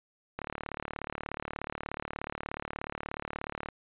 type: click train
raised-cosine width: 0.5 ms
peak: -20 dBFS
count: 122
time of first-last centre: 0.39-3.687 s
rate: 36.7 Hz
effects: resampled to 8000 Hz